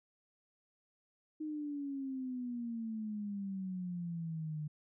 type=exponential sweep; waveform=sine; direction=down; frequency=311.2 to 149.6 Hz; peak=-37 dBFS; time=1.4-4.68 s; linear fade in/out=10 ms; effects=none